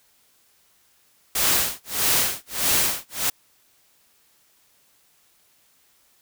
white noise with tremolo, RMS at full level -19 dBFS, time 1.35-3.3 s, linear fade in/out 5 ms, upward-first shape sine, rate 1.6 Hz, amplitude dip 100%, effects white hiss -61 dBFS RMS until 6.21 s

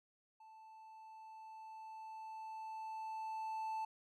triangle tone with level ramp, 880 Hz, A5, in tune, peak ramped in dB -55 to -36 dBFS, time 0.4-3.85 s, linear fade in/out 5 ms, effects none

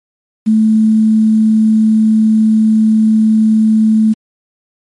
sine tone with quantisation, 218.5 Hz, A3, 12 cents flat, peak -6 dBFS, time 0.46-4.14 s, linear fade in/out 20 ms, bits 6, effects MP3 48 kbps

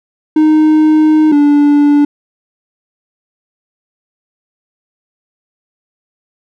triangle tone pair in turn, 309.5 / 290.6 Hz, D#4 / D4, -9 / -18 cents, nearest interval minor second, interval 109 cents, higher first, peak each -3 dBFS, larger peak neither, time 0.36-1.32 / 1.32-2.05 s, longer first, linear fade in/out 5 ms, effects none

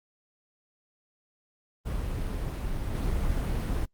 brown noise with level steps, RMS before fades -31 / -28 dBFS, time 1.85-3.86 s, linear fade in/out 20 ms, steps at 2.94 s, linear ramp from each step 10 ms, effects noise-tail reverb RT60 0.1 s tail -25 dB re dry + Opus 32 kbps

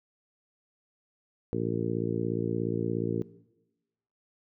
harmonic tone, 57 Hz, A#1, 38 cents flat, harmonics 2 / 3 / 4 / 5 / 6 / 7 / 8, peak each -35 / -35 / -35 / -35 / -35 / -35 / -35 dBFS, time 1.53-3.22 s, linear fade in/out 0 ms, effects noise-tail reverb RT60 1.0 s tail -19 dB re dry

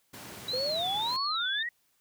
pink high-pass noise, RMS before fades -45 dBFS, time 0.13-1.17 s, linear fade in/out 10 ms, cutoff 100 Hz, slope 24 dB/octave
sine tone with vibrato, 3873 Hz, B7, 35 cents flat, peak -30 dBFS, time 0.48-1.63 s, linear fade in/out 5 ms, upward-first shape sine, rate 1.7 Hz, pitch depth 220 cents each way
sine exponential sweep, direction up, 493.9 to 1952 Hz, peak -31 dBFS, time 0.53-1.69 s, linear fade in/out 5 ms
effects white hiss -71 dBFS RMS until 2 s

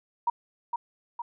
sine tone with echo, 947 Hz, A#5, 27 cents sharp, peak -21 dBFS, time 0.27-0.3 s, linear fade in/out 5 ms, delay 460 ms, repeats 2, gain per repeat -5 dB, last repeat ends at 1.22 s, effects none

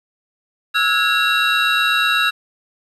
triangle tone cluster, 1310 / 1438 / 1654 / 2736 / 3848 Hz, E6 / F#6 / G#6 / F7 / B7, -11 / -50 / -8 / -36 / -46 cents, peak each -19 dBFS, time 0.74-2.31 s, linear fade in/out 20 ms, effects resampled to 32000 Hz + 8-bit

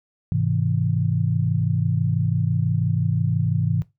sine chord, Ab augmented, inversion none, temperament just, 103.83 / 129.78 / 162.23 Hz, Ab2 / C3 / E3, 0 / -14 / -27 cents, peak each -23 / -23 / -23 dBFS, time 0.32-3.82 s, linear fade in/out 0 ms, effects noise-tail reverb RT60 0.2 s tail -18 dB re dry

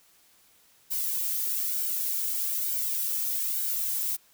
violet noise with flanger, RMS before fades -29 dBFS, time 0.9-4.17 s, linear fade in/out 20 ms, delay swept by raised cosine 1.3 to 2.3 ms, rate 1.1 Hz, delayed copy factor +0.7, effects white hiss -61 dBFS RMS until 4.33 s

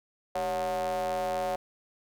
square ring-modulated tone, 86 Hz, F2, 26 cents flat, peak -26 dBFS, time 0.35-1.56 s, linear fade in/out 5 ms, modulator 644 Hz, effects none

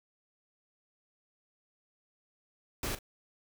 pink noise with echo, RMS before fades -35 dBFS, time 2.83-2.95 s, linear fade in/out 2 ms, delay 39 ms, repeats 1, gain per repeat -14 dB, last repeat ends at 2.989 s, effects none

